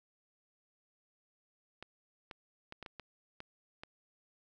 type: clicks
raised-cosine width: 0.3 ms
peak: -29 dBFS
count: 8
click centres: 1.826 / 2.312 / 2.724 / 2.827 / 2.862 / 2.997 / 3.404 / 3.835 s
effects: none